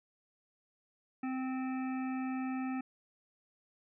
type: harmonic tone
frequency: 260 Hz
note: C4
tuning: 11 cents flat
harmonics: 1 / 3 / 5 / 7 / 9 / 10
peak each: -34 / -44 / -48 / -51 / -53 / -54 dBFS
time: 1.23-2.81 s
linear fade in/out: 5 ms
effects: none